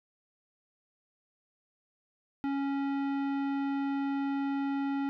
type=tone with tanh clipping; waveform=sine; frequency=277.2 Hz; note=C#4; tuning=in tune; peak=-31 dBFS; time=2.44-5.09 s; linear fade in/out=0 ms; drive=16 dB; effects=none